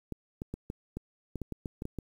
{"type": "clicks", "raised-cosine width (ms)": 3, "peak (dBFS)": -23, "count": 12, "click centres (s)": [0.123, 0.419, 0.54, 0.701, 0.97, 1.357, 1.417, 1.523, 1.658, 1.821, 1.854, 1.987], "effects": ["9-bit"]}